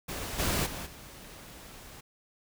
pink noise with level steps, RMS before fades -37 / -29 / -39 / -48 dBFS, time 0.08-2.01 s, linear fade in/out 10 ms, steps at 0.38 / 0.65 / 0.85 s, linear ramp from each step 20 ms, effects none

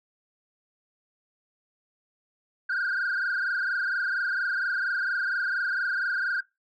sine tone with frequency modulation, 1512 Hz, F#6, 37 cents sharp, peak -23 dBFS, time 2.69-6.41 s, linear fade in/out 10 ms, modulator 24.3 Hz, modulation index 3.8, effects noise-tail reverb RT60 0.2 s tail -20 dB re dry + tanh soft clip ceiling -23 dBFS

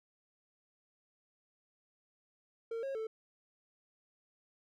triangle tone with pitch steps, 457.2 / 543 / 441.9 Hz, A#4 / C#5 / A4, -34 / -36 / +7 cents, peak -34 dBFS, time 2.71-3.07 s, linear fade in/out 5 ms, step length 120 ms, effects none

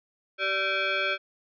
sine tone with frequency modulation, 384.7 Hz, G4, 33 cents flat, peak -24 dBFS, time 0.38-1.18 s, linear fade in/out 50 ms, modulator 969 Hz, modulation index 2.9, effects none

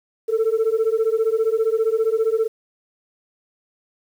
sine beating tone pair, 438.4 / 453.4 Hz, A4 / A#4, -6 / -48 cents, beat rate 15 Hz, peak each -18 dBFS, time 0.28-2.48 s, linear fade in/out 20 ms, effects tanh soft clip ceiling -13 dBFS + 8-bit

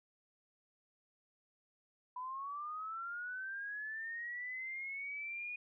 sine linear sweep, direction up, 987.8 to 2464 Hz, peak -40 dBFS, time 2.16-5.56 s, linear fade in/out 5 ms, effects none

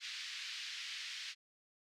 white band-pass noise, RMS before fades -45 dBFS, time 0-1.35 s, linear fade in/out 50 ms, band 1800 to 4800 Hz, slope 24 dB/octave, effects none

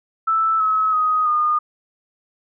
sine tone with pitch steps, 1318.5 / 1285.4 / 1253.2 / 1221.7 Hz, E6 / E6 / D#6 / D#6, 0 / -44 / +12 / -32 cents, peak -15 dBFS, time 0.27-1.59 s, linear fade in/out 10 ms, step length 330 ms, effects none

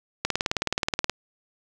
click train, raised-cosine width 0.2 ms, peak -6 dBFS, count 17, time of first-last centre 0.25-1.097 s, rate 18.9 Hz, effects none

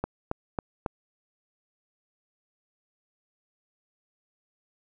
click train, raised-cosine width 1 ms, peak -14 dBFS, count 4, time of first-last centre 0.04-0.862 s, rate 3.65 Hz, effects none

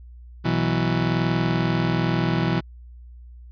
30% pulse chord, B suspended fourth, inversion none, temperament just, 123.47 / 164.63 / 185.21 Hz, B2 / E3 / F#3, 0 / -2 / +2 cents, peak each -22 / -20 / -25 dBFS, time 0.44-2.61 s, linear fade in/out 20 ms, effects added 60 Hz sine -40 dBFS peak until 3.51 s + resampled to 11025 Hz

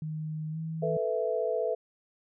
sine tone with pitch glide, 155.56 to 160.77 Hz, D#3 to E3, 0 to -43 cents, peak -32 dBFS, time 0.02-0.97 s, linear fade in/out 2 ms, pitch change +57 cents, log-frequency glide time 0.51-0.58 s
sine chord, A suspended second, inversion none, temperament just, 440 / 495 / 660 Hz, A4 / B4 / E5, 0 / +4 / +2 cents, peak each -31 dBFS, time 0.82-1.75 s, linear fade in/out 10 ms
effects none

